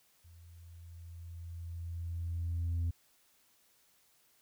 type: tone with level ramp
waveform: sine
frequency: 84.7 Hz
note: E2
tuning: 48 cents sharp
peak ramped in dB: -54 to -27 dBFS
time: 0.24-2.91 s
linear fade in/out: 10 ms
effects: tanh soft clip ceiling -29 dBFS + white hiss -69 dBFS RMS until 4.41 s